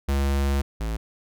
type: tone pair in turn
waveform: square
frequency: 69.3 / 55 Hz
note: C#2 / A1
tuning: 0 / 0 cents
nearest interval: major third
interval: 400 cents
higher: first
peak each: -21 / -26 dBFS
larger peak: first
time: 0.08-0.62 / 0.8-0.97 s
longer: first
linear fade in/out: 10 ms
effects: none